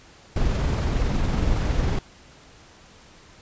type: noise with amplitude modulation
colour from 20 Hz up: brown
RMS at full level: -21 dBFS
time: 0.36-1.99 s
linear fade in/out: 5 ms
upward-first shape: sine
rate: 21.7 Hz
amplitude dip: 25%
effects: pink hiss -50 dBFS RMS until 3.41 s + resampled to 16000 Hz